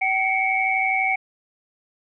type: tone cluster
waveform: sine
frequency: 765 / 2185 / 2297 Hz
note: G5 / C#7 / D7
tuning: -42 / -26 / -39 cents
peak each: -23 dBFS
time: 0.01-1.16 s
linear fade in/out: 10 ms
effects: none